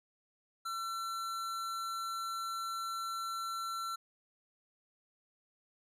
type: tone with hard clipping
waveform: triangle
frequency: 1350 Hz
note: E6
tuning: 41 cents sharp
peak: -38 dBFS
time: 0.65-3.96 s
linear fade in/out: 10 ms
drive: 18 dB
effects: none